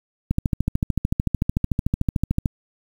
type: click train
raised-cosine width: 5 ms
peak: -7 dBFS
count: 30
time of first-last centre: 0.31-2.458 s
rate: 13.5 Hz
effects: 7-bit